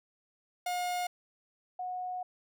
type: tone pair in turn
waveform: 45% pulse / sine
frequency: 716 / 730.6 Hz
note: F5 / F#5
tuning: +43 / -22 cents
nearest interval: unison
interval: 35 cents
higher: second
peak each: -31 / -34 dBFS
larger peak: first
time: 0.66-1.07 / 1.79-2.23 s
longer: second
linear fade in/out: 5 ms
effects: none